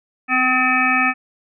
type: harmonic tone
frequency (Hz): 255.4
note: C4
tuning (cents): -42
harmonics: 1 / 3 / 5 / 7 / 9 / 10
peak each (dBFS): -23 / -23 / -20 / -20 / -21 / -21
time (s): 0.28-1.14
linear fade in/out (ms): 50
effects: none